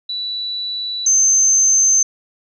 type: tone pair in turn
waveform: sine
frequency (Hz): 3951 / 6252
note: B7 / G8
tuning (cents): 0 / -6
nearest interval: minor sixth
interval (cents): 794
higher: second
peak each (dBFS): -21 / -10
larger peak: second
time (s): 0.09-1.06 / 1.06-2.03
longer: neither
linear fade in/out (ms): 5
effects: none